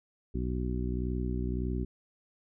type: harmonic tone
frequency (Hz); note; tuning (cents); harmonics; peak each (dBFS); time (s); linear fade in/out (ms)
61.74; B1; 0; 1 / 2 / 3 / 4 / 5 / 6; -32 / -37 / -38 / -38 / -42 / -40; 0.34-1.85; 10
effects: none